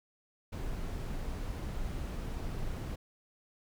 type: noise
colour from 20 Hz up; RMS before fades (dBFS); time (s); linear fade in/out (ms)
brown; -37; 0.52-2.96; 10
effects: none